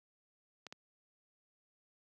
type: clicks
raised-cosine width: 0.2 ms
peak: -29 dBFS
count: 2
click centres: 0.667 / 0.725 s
effects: high-pass 150 Hz 12 dB/octave